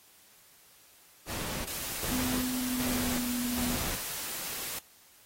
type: noise with tremolo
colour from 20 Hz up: pink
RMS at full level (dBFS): -36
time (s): 1.26-4.04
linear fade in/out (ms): 50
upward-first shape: square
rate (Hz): 1.3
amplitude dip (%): 75
type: noise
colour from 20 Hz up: white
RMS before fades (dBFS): -37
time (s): 1.67-4.79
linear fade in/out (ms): 5
type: tone with pitch glide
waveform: sine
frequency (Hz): 253.4 to 244.6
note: B3 to B3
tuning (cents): +45 to -16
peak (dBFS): -31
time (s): 2.11-3.76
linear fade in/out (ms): 10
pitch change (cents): -61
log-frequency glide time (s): 2.53-3.35
effects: white hiss -59 dBFS RMS until 5.25 s + AAC 48 kbps